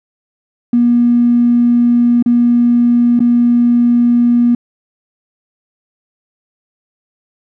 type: tone with dropouts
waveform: triangle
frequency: 239.6 Hz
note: A#3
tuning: 48 cents sharp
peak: -3 dBFS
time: 0.73-4.55 s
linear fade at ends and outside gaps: 5 ms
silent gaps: 2.226-2.26 / 3.193-3.203 s
effects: tanh soft clip ceiling -5 dBFS